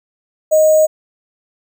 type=tone with sample-and-hold; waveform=sine; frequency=622.3 Hz; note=D#5; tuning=in tune; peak=-7 dBFS; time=0.51-0.87 s; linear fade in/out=20 ms; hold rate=7350 Hz; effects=none